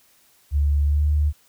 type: tone with pitch glide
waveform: sine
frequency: 72.3 to 74.46 Hz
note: D2 to D2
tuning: -27 to +24 cents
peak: -16 dBFS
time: 0.51-1.33 s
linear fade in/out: 50 ms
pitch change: +51 cents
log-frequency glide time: 0.85-1.04 s
effects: white hiss -58 dBFS RMS until 1.48 s